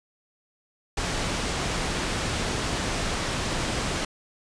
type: low-pass noise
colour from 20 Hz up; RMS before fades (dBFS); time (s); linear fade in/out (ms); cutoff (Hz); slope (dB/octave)
pink; -28; 0.97-4.05; 5; 8000; 12
effects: resampled to 22050 Hz